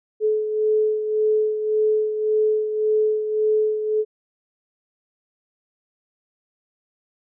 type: beating tone pair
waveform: sine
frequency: 429.7 / 431.5 Hz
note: A4 / A4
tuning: -41 / -34 cents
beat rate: 1.8 Hz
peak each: -18 / -26 dBFS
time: 0.2-4.05 s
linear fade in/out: 50 ms
effects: none